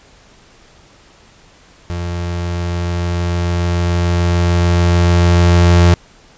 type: tone with level ramp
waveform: 35% pulse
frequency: 86.8 Hz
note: F2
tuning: 10 cents flat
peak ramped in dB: -18 to -4 dBFS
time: 1.9-5.94 s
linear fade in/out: 0 ms
effects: pink hiss -46 dBFS RMS until 6.37 s + resampled to 16000 Hz